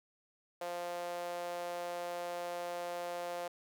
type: tone with high-pass filter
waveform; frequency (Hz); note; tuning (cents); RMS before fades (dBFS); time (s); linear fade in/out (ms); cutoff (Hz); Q
sawtooth; 174.61; F3; 0; -40; 0.61-3.48; 5; 590; 4.5
effects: none